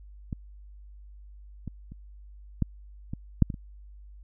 clicks, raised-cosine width 5 ms, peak -20 / -22 / -30 / -12 / -20 / -6 / -20 / -26 dBFS, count 8, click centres 0.328 / 1.677 / 1.92 / 2.623 / 3.135 / 3.423 / 3.502 / 3.542 s, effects added 50 Hz sine -45 dBFS peak until 4.23 s

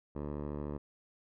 10% pulse tone with low-pass filter, 73.42 Hz, D2, in tune, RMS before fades -39 dBFS, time 0.15-0.78 s, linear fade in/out 10 ms, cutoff 790 Hz, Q 1.1, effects none

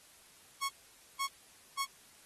sawtooth tone bursts, 1100 Hz, C#6, 14 cents flat, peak -28 dBFS, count 3, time 0.61-1.856 s, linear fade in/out 20 ms, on 82 ms, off 500 ms, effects white hiss -60 dBFS RMS until 2.25 s + AAC 32 kbps

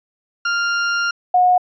40% pulse / sine tone pair in turn, 1396.9 / 725.6 Hz, F6 / F#5, 0 / -34 cents, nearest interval major seventh, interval 1134 cents, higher first, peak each -16 / -10 dBFS, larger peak second, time 0.45-1.11 / 1.34-1.58 s, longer first, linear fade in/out 5 ms, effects resampled to 16000 Hz

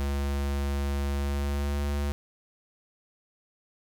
square tone with pitch glide, 70.2 to 71.63 Hz, C#2 to D2, +22 to -43 cents, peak -27 dBFS, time 0-2.12 s, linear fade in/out 0 ms, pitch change +35 cents, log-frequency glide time 1.15-1.84 s, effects none

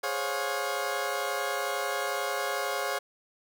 20% pulse chord, Db major seventh, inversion second, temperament equal with one note detuned, 415.3 / 523.3 / 554.4 / 711.9 Hz, Ab4 / C5 / Db5 / F5, 0 / 0 / 0 / +33 cents, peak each -31 / -32 / -28 / -29 dBFS, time 0.03-2.99 s, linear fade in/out 10 ms, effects none

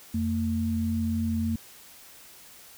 sine tone pair together, 88.1 / 225.9 Hz, F2 / A3, +16 / +46 cents, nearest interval octave + major third, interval 1630 cents, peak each -29 / -26 dBFS, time 0.14-1.56 s, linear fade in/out 5 ms, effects white hiss -50 dBFS RMS until 2.77 s

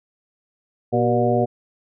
harmonic tone with a mistuned harmonic, 120 Hz, B2, 49 cents flat, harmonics 1 / 2 / 3 / 4 / 5 / 6, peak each -23 / -23 / -23 / -23 / -23 / -23 dBFS, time 0.92-1.46 s, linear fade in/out 20 ms, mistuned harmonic 3, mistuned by +86 cents, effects none

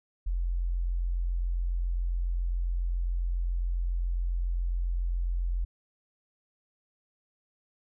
sine tone, 43.65 Hz, F1, in tune, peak -26 dBFS, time 0.26-5.65 s, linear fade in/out 10 ms, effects none

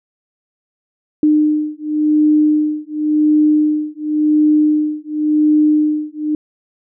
sine beating tone pair, 302.9 / 303.82 Hz, D#4 / D#4, -46 / -41 cents, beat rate 0.92 Hz, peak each -14 dBFS, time 1.23-6.35 s, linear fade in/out 2 ms, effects none

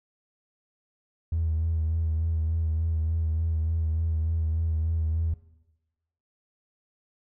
triangle tone with vibrato, 80.5 Hz, E2, 41 cents flat, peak -20 dBFS, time 1.32-5.34 s, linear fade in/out 5 ms, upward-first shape sine, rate 3.4 Hz, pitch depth 35 cents each way, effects noise-tail reverb RT60 1.0 s tail -21 dB re dry + tanh soft clip ceiling -20 dBFS

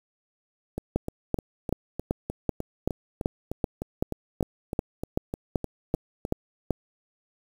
two click trains, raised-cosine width 2 ms, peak -17 / -10 dBFS, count 19 / 16, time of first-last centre 0.78-6.251 / 0.96-6.707 s, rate 3.29 / 2.61 Hz, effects 7-bit

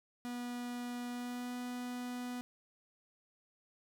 45% pulse tone with pitch glide, 243.6 to 246.6 Hz, B3 to B3, -24 to -2 cents, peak -39 dBFS, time 0.25-2.41 s, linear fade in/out 0 ms, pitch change +22 cents, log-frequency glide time 1.09-1.55 s, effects none

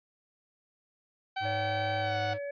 sawtooth tone with pitch glide, 768 to 739.7 Hz, G5 to F#5, -36 to -1 cents, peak -27 dBFS, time 1.36-2.34 s, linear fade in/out 10 ms, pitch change -65 cents, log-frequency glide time 1.99-2.19 s
square tone, 103.83 Hz, G#2, in tune, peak -36 dBFS, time 1.4-2.39 s, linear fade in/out 50 ms
harmonic tone, 568 Hz, C#5, 42 cents sharp, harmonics 1 / 3 / 4, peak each -34 / -46 / -50 dBFS, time 1.45-2.51 s, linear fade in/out 5 ms
effects resampled to 11025 Hz

